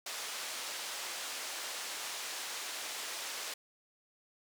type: band-pass noise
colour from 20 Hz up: white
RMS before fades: -41 dBFS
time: 0.06-3.54 s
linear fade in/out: 5 ms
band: 470 to 7000 Hz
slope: 12 dB/octave
effects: none